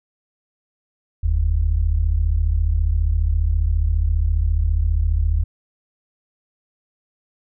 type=tone pair together; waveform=sine; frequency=43.97 / 78.7 Hz; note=F1 / D#2; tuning=+13 / +20 cents; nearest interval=minor seventh; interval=1007 cents; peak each=-18 dBFS; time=1.23-5.44 s; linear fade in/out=10 ms; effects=none